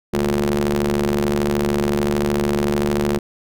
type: ring-modulated tone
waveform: sawtooth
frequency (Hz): 73.42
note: D2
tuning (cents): 0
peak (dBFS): -10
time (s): 0.13-3.19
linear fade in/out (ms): 10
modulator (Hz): 283
effects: none